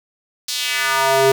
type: tone with high-pass filter sweep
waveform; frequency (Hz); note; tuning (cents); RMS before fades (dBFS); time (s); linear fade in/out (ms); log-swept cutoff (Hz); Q
square; 134.7; C#3; -49; -17; 0.48-1.32; 5; 4800 to 370; 1.9
effects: none